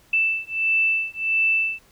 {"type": "beating tone pair", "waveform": "sine", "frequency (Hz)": [2649, 2650.5], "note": ["E7", "E7"], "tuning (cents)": [8, 9], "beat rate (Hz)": 1.5, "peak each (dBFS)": -22, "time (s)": [0.13, 1.79], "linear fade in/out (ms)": 5, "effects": ["pink hiss -56 dBFS RMS until 1.91 s"]}